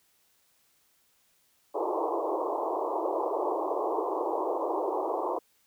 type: band-pass noise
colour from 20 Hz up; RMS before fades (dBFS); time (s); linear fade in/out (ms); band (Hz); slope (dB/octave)
pink; -30; 1.74-5.39; 10; 320 to 1100; 96
effects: white hiss -68 dBFS RMS until 5.66 s